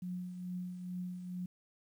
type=tone with tremolo; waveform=sine; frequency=180.4 Hz; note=F#3; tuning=44 cents flat; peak=-36 dBFS; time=0.02-1.46 s; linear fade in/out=5 ms; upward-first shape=triangle; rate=2.3 Hz; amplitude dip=55%; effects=11-bit